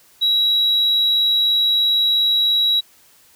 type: tone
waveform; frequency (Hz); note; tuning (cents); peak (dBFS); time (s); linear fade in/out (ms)
sine; 3879; B7; -32; -12; 0.21-2.81; 20
effects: tanh soft clip ceiling -11 dBFS + white hiss -52 dBFS RMS until 3.35 s